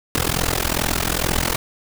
pink noise with amplitude modulation, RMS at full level -17 dBFS, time 0.15-1.56 s, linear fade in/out 0 ms, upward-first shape sine, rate 42.3 Hz, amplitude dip 95%, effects none

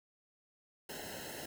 pink noise with comb filter, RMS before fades -45 dBFS, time 0.89-1.46 s, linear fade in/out 5 ms, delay 0.85 ms, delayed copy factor -1, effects none

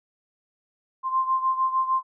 sine beating tone pair, 1046.5 / 1053.1 Hz, C6 / C6, 0 / +11 cents, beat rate 6.6 Hz, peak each -22 / -27 dBFS, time 1.03-2.03 s, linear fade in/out 50 ms, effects none

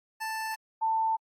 25% pulse / sine tone pair in turn, 882 / 890.2 Hz, A5 / A5, +4 / +20 cents, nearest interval unison, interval 16 cents, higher second, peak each -28 / -24 dBFS, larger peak second, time 0.2-0.56 / 0.81-1.17 s, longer neither, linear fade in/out 20 ms, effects AAC 48 kbps

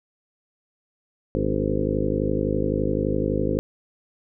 harmonic tone with a mistuned harmonic, 51.8 Hz, G#1, 4 cents flat, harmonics 1 / 2 / 3 / 4 / 5 / 6 / 7 / 8 / 9 / 10, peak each -30 / -30 / -30 / -30 / -30 / -30 / -30 / -30 / -30 / -30 dBFS, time 1.35-3.59 s, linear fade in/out 0 ms, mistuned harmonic 6, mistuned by -53 cents, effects none

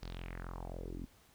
sawtooth tone with low-pass filter sweep, 43.65 Hz, F1, in tune, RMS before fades -44 dBFS, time 0.02-1.06 s, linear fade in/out 10 ms, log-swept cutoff 5000 to 240 Hz, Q 3.9, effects pink hiss -65 dBFS RMS until 1.34 s

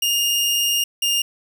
sawtooth tone pair in turn, 2832 / 2818 Hz, F7 / F7, +23 / +15 cents, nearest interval unison, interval 8 cents, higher first, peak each -14 dBFS, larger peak neither, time 0.02-0.84 / 1.02-1.22 s, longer first, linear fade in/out 5 ms, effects none

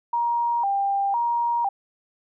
sine tone with vibrato, 866 Hz, A5, 28 cents flat, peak -20 dBFS, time 0.13-1.69 s, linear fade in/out 5 ms, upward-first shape square, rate 0.99 Hz, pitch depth 150 cents each way, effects none

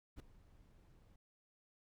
brown noise with ADSR envelope, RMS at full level -45 dBFS, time 0.16-1.16 s, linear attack 39 ms, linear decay 5 ms, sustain -19 dB, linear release 4 ms, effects none

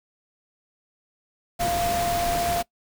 sine tone in noise, 694 Hz, F5, 11 cents flat, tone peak -23 dBFS, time 1.59-2.63 s, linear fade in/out 20 ms, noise pink, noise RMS -29 dBFS, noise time 1.59-2.63 s, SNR +3 dB, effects noise-tail reverb RT60 0.1 s tail -21 dB re dry

